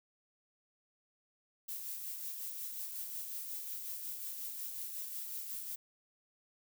violet noise with tremolo, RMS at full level -41 dBFS, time 1.68-5.76 s, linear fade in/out 10 ms, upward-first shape sine, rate 5.5 Hz, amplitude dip 35%, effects none

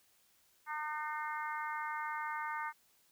harmonic tone, 303.7 Hz, D#4, 42 cents flat, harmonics 3 / 4 / 5 / 6 / 7, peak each -40 / -42 / -44 / -46 / -47 dBFS, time 0.66-2.73 s, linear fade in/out 50 ms, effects white hiss -70 dBFS RMS until 3.11 s

